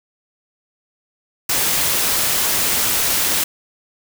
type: noise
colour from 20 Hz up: white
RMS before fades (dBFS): -18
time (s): 1.49-3.44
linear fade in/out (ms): 5
effects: none